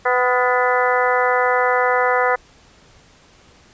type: harmonic tone with a mistuned harmonic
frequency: 250 Hz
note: B3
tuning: 21 cents sharp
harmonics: 2 / 3 / 4 / 5 / 6 / 7 / 8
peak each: -19 / -21 / -22 / -23 / -24 / -24 / -25 dBFS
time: 0.05-2.36 s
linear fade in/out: 10 ms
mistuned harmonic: 6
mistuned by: -56 cents
effects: pink hiss -50 dBFS RMS until 3.73 s + resampled to 16000 Hz